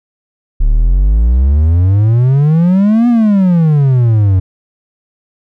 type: exponential two-way sweep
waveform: triangle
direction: up then down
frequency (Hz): 34.42 to 244.5 to 91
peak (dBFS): -4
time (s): 0.6-4.4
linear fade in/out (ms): 10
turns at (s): 3.08
effects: none